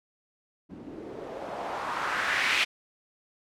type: noise with low-pass filter sweep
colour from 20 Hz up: blue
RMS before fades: -31 dBFS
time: 0.69-2.65 s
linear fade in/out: 20 ms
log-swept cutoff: 240 to 2600 Hz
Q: 2.2
effects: none